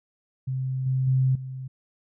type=tone with level steps; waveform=sine; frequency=130.81 Hz; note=C3; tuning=in tune; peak=-25 / -21 / -18 / -32 dBFS; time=0.47-1.68 s; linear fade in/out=10 ms; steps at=0.86 / 1.07 / 1.35 s; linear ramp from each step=5 ms; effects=none